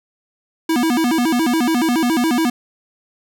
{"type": "tone with vibrato", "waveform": "square", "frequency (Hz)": 280.4, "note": "C#4", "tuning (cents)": 20, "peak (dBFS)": -15, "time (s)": [0.69, 2.5], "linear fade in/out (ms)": 5, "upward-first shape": "square", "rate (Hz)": 7.1, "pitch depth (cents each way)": 250, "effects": []}